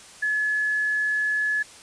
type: tone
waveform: sine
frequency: 1708 Hz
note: G#6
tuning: 48 cents sharp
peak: -21 dBFS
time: 0.22-1.63 s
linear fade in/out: 10 ms
effects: white hiss -46 dBFS RMS until 1.82 s + resampled to 22050 Hz